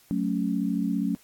sine chord, F# minor, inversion none, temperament equal, 185 / 220 / 277.2 Hz, F#3 / A3 / C#4, 0 / 0 / 0 cents, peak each -28 dBFS, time 0.11-1.15 s, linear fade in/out 0 ms, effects white hiss -58 dBFS RMS until 1.23 s + AAC 64 kbps

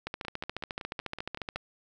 two click trains, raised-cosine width 0.3 ms, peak -23 / -18 dBFS, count 8 / 22, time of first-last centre 0.25-1.561 / 0.07-1.559 s, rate 5.34 / 14.1 Hz, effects none

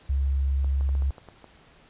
sine tone, 68.3 Hz, C#2, 25 cents flat, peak -21 dBFS, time 0.09-1.11 s, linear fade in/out 10 ms
clicks, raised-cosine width 1 ms, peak -30 dBFS, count 9, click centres 0.645 / 0.81 / 0.891 / 0.952 / 1.022 / 1.107 / 1.182 / 1.287 / 1.443 s
effects pink hiss -55 dBFS RMS until 1.89 s + resampled to 8000 Hz

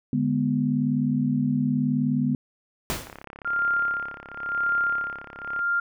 sine chord, G# diminished, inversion second, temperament equal, 146.83 / 207.7 / 246.9 Hz, D3 / G#3 / B3, 0 / 0 / 0 cents, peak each -26 / -27 / -23 dBFS, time 0.13-2.35 s, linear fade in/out 2 ms
pink noise with exponential decay, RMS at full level -25 dBFS, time 2.9-3.23 s, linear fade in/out 0 ms, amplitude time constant 71 ms
click train, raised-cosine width 0.5 ms, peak -24 dBFS, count 88, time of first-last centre 3.07-5.592 s, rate 34.5 Hz
sine tone with tremolo, 1396.9 Hz, F6, in tune, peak -20 dBFS, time 3.45-5.8 s, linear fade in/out 5 ms, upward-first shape sine, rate 0.95 Hz, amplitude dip 95%
effects none

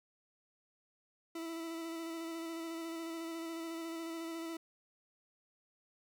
40% pulse tone with vibrato, 329.6 Hz, E4, in tune, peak -39 dBFS, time 1.35-4.57 s, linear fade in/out 5 ms, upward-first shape square, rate 14 Hz, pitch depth 17 cents each way, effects none

